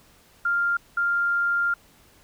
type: tone bursts at uneven times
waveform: sine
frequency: 1396.9 Hz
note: F6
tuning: in tune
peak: -20 dBFS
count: 2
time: 0.45-0.77 / 0.97-1.74 s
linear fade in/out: 5 ms
effects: pink hiss -56 dBFS RMS until 2.23 s